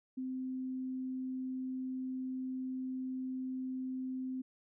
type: tone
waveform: sine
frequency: 258.7 Hz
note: C4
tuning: 19 cents flat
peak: -36 dBFS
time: 0.17-4.42 s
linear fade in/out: 10 ms
effects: none